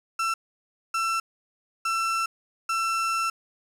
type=tone bursts at uneven times; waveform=35% pulse; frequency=1340 Hz; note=E6; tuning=28 cents sharp; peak=-22 dBFS; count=4; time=0.19-0.34 / 0.94-1.2 / 1.85-2.26 / 2.69-3.3 s; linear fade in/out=5 ms; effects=low-pass 10000 Hz 12 dB/octave + 8-bit